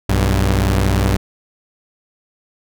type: tone pair together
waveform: sawtooth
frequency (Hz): 61.3 / 97.37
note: B1 / G2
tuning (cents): -12 / -11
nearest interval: minor sixth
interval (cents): 801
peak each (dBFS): -12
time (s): 0.09-1.17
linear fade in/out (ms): 5
effects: none